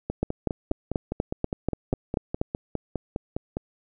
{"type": "two click trains", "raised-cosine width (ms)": 2, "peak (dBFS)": [-14, -10], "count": [18, 10], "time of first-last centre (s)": [[0.1, 3.569], [0.23, 2.414]], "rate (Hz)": [4.9, 4.12], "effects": []}